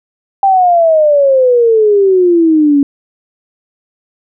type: exponential sweep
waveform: sine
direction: down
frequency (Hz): 793 to 277.2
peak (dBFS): -5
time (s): 0.43-2.83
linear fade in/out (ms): 2
effects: none